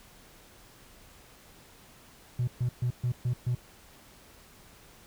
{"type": "tone bursts", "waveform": "triangle", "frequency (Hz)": 122.9, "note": "B2", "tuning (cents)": -8, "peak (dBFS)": -22, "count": 6, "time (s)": [2.39, 3.55], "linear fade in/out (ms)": 5, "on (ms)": 85, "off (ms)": 130, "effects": ["tanh soft clip ceiling -21 dBFS", "pink hiss -55 dBFS RMS until 5.06 s"]}